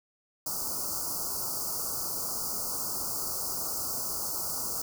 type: band-stop noise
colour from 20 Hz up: white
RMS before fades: -33 dBFS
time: 0.46-4.82 s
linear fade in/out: 5 ms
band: 1400 to 4500 Hz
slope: 96 dB/octave
effects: none